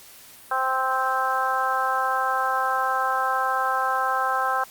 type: harmonic tone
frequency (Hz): 261.6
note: C4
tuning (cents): 0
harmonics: 2 / 3 / 4 / 5 / 6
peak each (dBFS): -32 / -26 / -26 / -26 / -29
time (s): 0.51-4.64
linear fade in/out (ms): 5
effects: white hiss -47 dBFS RMS until 4.7 s + Opus 48 kbps